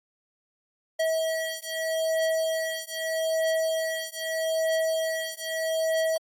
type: beating tone pair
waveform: square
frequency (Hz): 644 / 644.8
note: E5 / E5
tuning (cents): -41 / -38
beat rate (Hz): 0.8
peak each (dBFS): -29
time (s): 0.99-6.18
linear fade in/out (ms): 10
effects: AAC 64 kbps